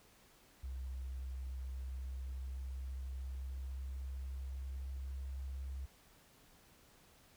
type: tone with pitch glide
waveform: sine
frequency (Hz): 64.8 to 66.97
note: C2 to C2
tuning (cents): -16 to +41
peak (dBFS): -40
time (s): 0.63-5.86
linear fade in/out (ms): 10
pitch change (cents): +57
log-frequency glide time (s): 1.62-5.68
effects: pink hiss -65 dBFS RMS until 7.36 s